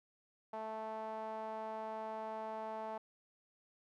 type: tone with band-pass filter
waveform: sawtooth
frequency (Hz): 219.3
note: A3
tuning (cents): -6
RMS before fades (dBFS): -43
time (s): 0.53-2.98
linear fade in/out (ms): 5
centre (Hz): 790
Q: 4.5
effects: none